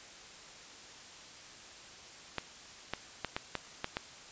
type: clicks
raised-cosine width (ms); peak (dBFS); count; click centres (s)
0.3; -17; 7; 2.383 / 2.936 / 3.247 / 3.365 / 3.553 / 3.844 / 3.969
effects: white hiss -51 dBFS RMS until 4.31 s + resampled to 16000 Hz